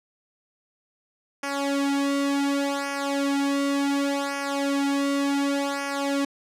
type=tone with flanger; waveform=sawtooth; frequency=280 Hz; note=C#4; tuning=18 cents sharp; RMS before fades=-25 dBFS; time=1.43-6.25 s; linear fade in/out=5 ms; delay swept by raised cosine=0.25 to 2.35 ms; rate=0.68 Hz; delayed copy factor=-1; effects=low-pass 10000 Hz 12 dB/octave